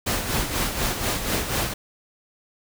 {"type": "noise with tremolo", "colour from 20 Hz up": "pink", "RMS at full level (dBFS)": -23, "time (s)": [0.06, 1.74], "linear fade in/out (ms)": 10, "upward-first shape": "sine", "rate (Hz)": 4.1, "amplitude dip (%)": 55, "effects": []}